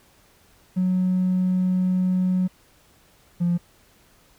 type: tone pair in turn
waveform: triangle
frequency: 183.9 / 173.91 Hz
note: F#3 / F3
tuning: -10 / -7 cents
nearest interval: minor second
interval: 97 cents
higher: first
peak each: -15 dBFS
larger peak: neither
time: 0.76-2.48 / 3.4-3.58 s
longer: first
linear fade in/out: 20 ms
effects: tanh soft clip ceiling -15 dBFS + pink hiss -57 dBFS RMS until 4.38 s